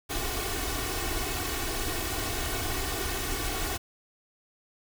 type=noise with comb filter; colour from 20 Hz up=pink; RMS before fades=-31 dBFS; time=0.09-3.78 s; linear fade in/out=20 ms; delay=2.7 ms; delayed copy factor=+0.8; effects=none